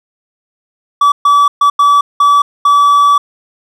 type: tone bursts at uneven times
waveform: triangle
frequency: 1149 Hz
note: D6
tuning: 38 cents flat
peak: -3 dBFS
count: 6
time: 1.01-1.12 / 1.25-1.48 / 1.61-1.7 / 1.79-2.01 / 2.2-2.42 / 2.65-3.18 s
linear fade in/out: 5 ms
effects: none